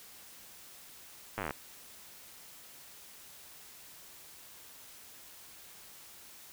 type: slowing click train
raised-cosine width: 0.5 ms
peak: -20 dBFS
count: 12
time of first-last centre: 1.38-1.508 s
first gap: 9 ms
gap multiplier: 1.05
effects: white hiss -53 dBFS RMS until 6.52 s